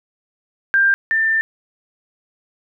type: tone pair in turn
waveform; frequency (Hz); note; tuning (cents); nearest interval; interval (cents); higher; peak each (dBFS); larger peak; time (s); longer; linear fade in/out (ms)
sine; 1589 / 1787.7; G6 / A6; +23 / +27; major second; 204; second; -11 / -14; first; 0.74-0.94 / 1.11-1.41; second; 0
effects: none